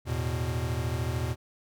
square chord, E suspended fourth, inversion none, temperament equal, 82.41 / 110 / 123.47 Hz, E2 / A2 / B2, 0 / 0 / 0 cents, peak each -33 / -35 / -32 dBFS, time 0.05-1.36 s, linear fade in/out 50 ms, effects none

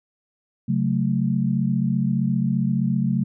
sine chord, F# minor, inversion second, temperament equal with one note detuned, 136.84 / 185 / 220 Hz, C#3 / F#3 / A3, -22 / 0 / 0 cents, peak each -23 dBFS, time 0.68-3.24 s, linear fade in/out 10 ms, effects none

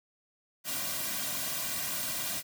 white noise with comb filter, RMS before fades -34 dBFS, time 0.64-2.43 s, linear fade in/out 50 ms, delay 2.3 ms, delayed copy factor -0.9, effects none

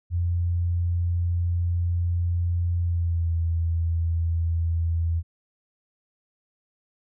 sine tone with pitch glide, 86.7 to 83.26 Hz, F2 to E2, -12 to +18 cents, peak -21 dBFS, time 0.1-5.23 s, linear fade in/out 50 ms, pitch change -70 cents, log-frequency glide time 2.8-3.33 s, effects none

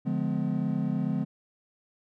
triangle chord, D diminished seventh, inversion none, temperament just, 146.83 / 176.2 / 211.4 / 253.7 Hz, D3 / F3 / Ab3 / Cb4, 0 / +16 / +31 / +47 cents, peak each -30 / -29 / -29 / -30 dBFS, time 0.05-1.25 s, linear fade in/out 20 ms, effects none

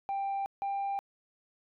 sine tone pair in turn, 789 / 793.6 Hz, G5 / G5, +11 / +21 cents, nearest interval unison, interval 10 cents, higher second, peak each -28 dBFS, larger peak neither, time 0.09-0.46 / 0.62-0.99 s, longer neither, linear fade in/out 0 ms, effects tanh soft clip ceiling -29 dBFS

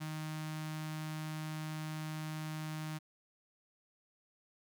sawtooth tone with notch filter, 155.56 Hz, D#3, in tune, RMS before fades -41 dBFS, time 0-2.99 s, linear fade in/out 20 ms, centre 470 Hz, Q 1.1, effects none

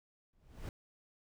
brown noise with exponential growth, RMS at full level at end -37 dBFS, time 0.33-0.69 s, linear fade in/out 1 ms, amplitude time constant 78 ms, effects none

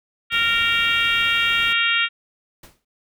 harmonic tone, 463.2 Hz, A#4, 11 cents flat, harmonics 3 / 4 / 5 / 6 / 7 / 8, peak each -23 / -25 / -23 / -22 / -24 / -29 dBFS, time 0.3-2.09 s, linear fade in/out 50 ms
pink band-stop noise, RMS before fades -39 dBFS, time 0.32-1.73 s, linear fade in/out 0 ms, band 2100 to 3100 Hz, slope 96 dB/octave
pink noise with exponential decay, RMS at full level -40 dBFS, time 2.63-2.85 s, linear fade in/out 5 ms, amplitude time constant 46 ms
effects none

